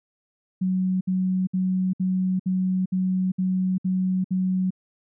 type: tone bursts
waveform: sine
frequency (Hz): 185.9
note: F#3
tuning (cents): +8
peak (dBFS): -20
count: 9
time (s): 0.61-4.706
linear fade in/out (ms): 10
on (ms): 400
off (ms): 62
effects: none